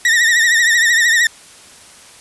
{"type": "tone with vibrato", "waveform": "40% pulse", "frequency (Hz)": 1864.7, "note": "A#6", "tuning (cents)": 0, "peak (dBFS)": -9, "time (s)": [0.05, 1.27], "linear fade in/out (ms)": 2, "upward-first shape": "triangle", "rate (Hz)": 13, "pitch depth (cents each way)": 92, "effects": ["white hiss -41 dBFS RMS until 2.2 s", "resampled to 24000 Hz"]}